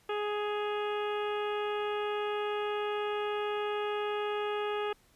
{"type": "harmonic tone with a mistuned harmonic", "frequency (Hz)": 416.8, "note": "G#4", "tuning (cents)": 6, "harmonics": [1, 2, 3, 4, 5, 6, 7, 8], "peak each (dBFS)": [-32, -38, -39, -44, -49, -46, -46, -50], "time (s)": [0.09, 4.93], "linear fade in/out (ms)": 5, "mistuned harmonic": 7, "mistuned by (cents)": -38, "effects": ["pink hiss -65 dBFS RMS until 5.15 s", "resampled to 32000 Hz"]}